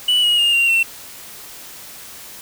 triangle tone with pitch steps, 2960 / 2894 / 2830 / 2767 / 2705 Hz, F#7 / F#7 / F7 / F7 / E7, 0 / -39 / +22 / -17 / +44 cents, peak -11 dBFS, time 0.08-0.83 s, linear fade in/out 5 ms, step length 150 ms, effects white hiss -37 dBFS RMS until 2.41 s

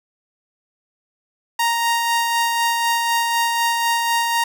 sawtooth tone with tremolo, 932.3 Hz, A#5, in tune, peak -12 dBFS, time 1.59-4.44 s, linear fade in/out 5 ms, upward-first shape sine, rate 4 Hz, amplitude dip 30%, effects none

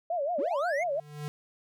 sine tone with vibrato, 630 Hz, D#5, 21 cents sharp, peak -27 dBFS, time 0.1-1 s, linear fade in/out 5 ms, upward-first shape sine, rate 5.7 Hz, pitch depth 230 cents each way
triangle linear sweep, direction up, 206.9 to 2218 Hz, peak -30 dBFS, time 0.38-0.84 s, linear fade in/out 10 ms
square tone with exponential growth, 148.4 Hz, D3, 18 cents sharp, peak -32 dBFS, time 0.77-1.28 s, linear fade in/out 0 ms, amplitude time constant 110 ms
effects none

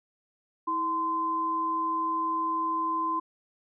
sine tone pair together, 324.9 / 1031.5 Hz, E4 / C6, -25 / -25 cents, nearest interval octave + minor sixth, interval 2000 cents, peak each -35 / -26 dBFS, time 0.67-3.2 s, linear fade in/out 10 ms, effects none

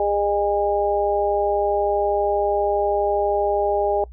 harmonic tone, 203.6 Hz, G#3, 34 cents flat, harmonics 2 / 3 / 4, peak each -22 / -22 / -22 dBFS, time 0-4.04 s, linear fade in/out 2 ms, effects noise-tail reverb RT60 0.1 s tail -23 dB re dry + added 60 Hz sine -37 dBFS peak until 4.12 s

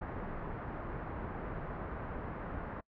pink low-pass noise, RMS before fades -41 dBFS, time 0.01-2.81 s, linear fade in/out 10 ms, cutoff 1600 Hz, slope 24 dB/octave, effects noise-tail reverb RT60 0.1 s tail -25 dB re dry

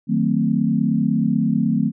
sine chord, D# diminished seventh, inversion none, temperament equal with one note detuned, 155.56 / 185 / 225.3 / 261.6 Hz, D#3 / F#3 / A3 / C4, 0 / 0 / +41 / 0 cents, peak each -23 / -22 / -19 / -23 dBFS, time 0.07-1.92 s, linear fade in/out 50 ms, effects none

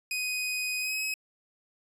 sawtooth tone with pitch glide, 2500 to 2551 Hz, D#7 to D#7, +8 to +43 cents, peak -26 dBFS, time 0.11-1.14 s, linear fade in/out 2 ms, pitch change +35 cents, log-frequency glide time 0.8-0.96 s, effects resampled to 32000 Hz

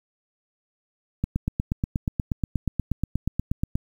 click train, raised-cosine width 5 ms, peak -11 dBFS, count 22, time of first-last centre 1.24-3.755 s, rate 8.35 Hz, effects 8-bit

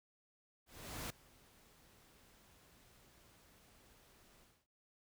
pink noise with ADSR envelope, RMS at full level -43 dBFS, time 0.66-4.67 s, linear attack 440 ms, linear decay 5 ms, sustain -23 dB, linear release 260 ms, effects none

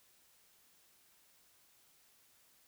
silence, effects white hiss -68 dBFS RMS until 2.67 s

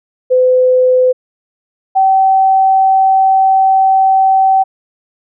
sine tone pair in turn, 508 / 768 Hz, B4 / G5, +49 / -36 cents, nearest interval perfect fifth, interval 715 cents, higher second, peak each -6 dBFS, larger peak neither, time 0.3-1.13 / 1.95-4.64 s, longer second, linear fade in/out 20 ms, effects none

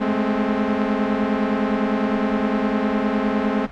sawtooth tone cluster, 207.5 / 217.3 / 262.6 Hz, G#3 / A3 / C4, -1 / -21 / +6 cents, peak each -19 dBFS, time 0-3.67 s, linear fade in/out 20 ms, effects pink hiss -39 dBFS RMS until 3.71 s + low-pass 2000 Hz 12 dB/octave

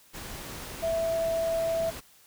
sine tone in noise, 659.3 Hz, E5, in tune, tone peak -25 dBFS, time 0.82-1.91 s, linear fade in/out 20 ms, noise pink, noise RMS -40 dBFS, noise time 0.13-2.01 s, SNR +12 dB, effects white hiss -58 dBFS RMS until 2.26 s

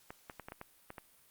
clicks, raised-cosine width 0.5 ms, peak -29 dBFS, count 8, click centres 0.105 / 0.298 / 0.397 / 0.485 / 0.521 / 0.614 / 0.904 / 0.982 s, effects white hiss -65 dBFS RMS until 1.3 s + Opus 48 kbps

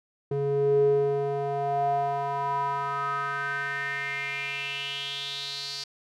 square tone with band-pass filter sweep, 140.4 Hz, C#3, 22 cents sharp, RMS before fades -28 dBFS, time 0.31-5.84 s, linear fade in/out 5 ms, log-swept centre 330 to 4700 Hz, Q 5.7, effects none

